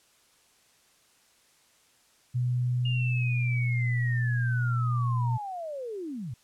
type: tone with pitch glide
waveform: sine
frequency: 123.7 to 120.53 Hz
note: B2 to B2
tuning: +3 to -42 cents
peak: -24 dBFS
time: 2.34-5.38 s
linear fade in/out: 20 ms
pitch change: -45 cents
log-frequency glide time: 2.92-3.92 s
type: linear sweep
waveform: sine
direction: down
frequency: 2842 to 103.7 Hz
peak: -33 dBFS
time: 2.85-6.34 s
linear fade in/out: 5 ms
effects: white hiss -63 dBFS RMS until 6.43 s + low-pass 10000 Hz 12 dB/octave